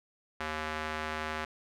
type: tone with band-pass filter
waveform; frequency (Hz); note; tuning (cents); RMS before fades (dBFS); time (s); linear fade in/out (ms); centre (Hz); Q
square; 77.78; D#2; 0; -36; 0.4-1.45; 5; 1600; 0.99
effects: none